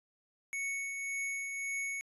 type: tone with tremolo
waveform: square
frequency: 2217 Hz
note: C#7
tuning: in tune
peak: -34 dBFS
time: 0.53-2.01 s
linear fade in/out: 0 ms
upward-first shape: triangle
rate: 1.8 Hz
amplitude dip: 40%
effects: resampled to 32000 Hz